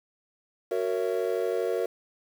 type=chord; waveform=triangle; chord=F# dominant seventh; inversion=none; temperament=just; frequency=370 / 462.5 / 555 / 666 Hz; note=F#4 / A#4 / C#5 / E5; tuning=0 / -14 / +2 / +18 cents; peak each=-28 / -26 / -31 / -32 dBFS; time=0.71-1.86 s; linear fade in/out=5 ms; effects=tanh soft clip ceiling -14 dBFS + 8-bit